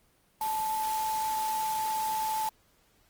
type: tone in noise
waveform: sine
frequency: 874 Hz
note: A5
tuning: 12 cents flat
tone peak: -28 dBFS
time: 0.41-2.49 s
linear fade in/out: 2 ms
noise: white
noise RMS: -39 dBFS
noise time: 0.41-2.49 s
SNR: +8 dB
effects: pink hiss -66 dBFS RMS until 3.09 s + Opus 24 kbps